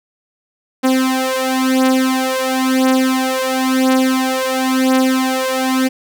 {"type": "beating tone pair", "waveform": "sawtooth", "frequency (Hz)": [260, 260.97], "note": ["C4", "C4"], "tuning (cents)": [-11, -4], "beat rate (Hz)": 0.97, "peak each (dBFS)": -12, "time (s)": [0.83, 5.89], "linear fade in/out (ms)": 20, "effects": []}